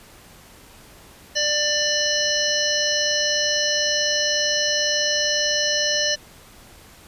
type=harmonic tone; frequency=593 Hz; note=D5; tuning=17 cents sharp; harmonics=1 / 3 / 5 / 7 / 9 / 10; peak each=-26 / -26 / -26 / -26 / -26 / -26 dBFS; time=1.35-6.16 s; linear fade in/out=20 ms; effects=pink hiss -47 dBFS RMS until 7.07 s + resampled to 32000 Hz